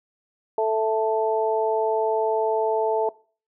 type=harmonic tone; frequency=220 Hz; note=A3; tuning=in tune; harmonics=2 / 3 / 4; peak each=-22 / -24 / -25 dBFS; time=0.58-3.09 s; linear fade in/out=2 ms; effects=noise-tail reverb RT60 0.4 s tail -21 dB re dry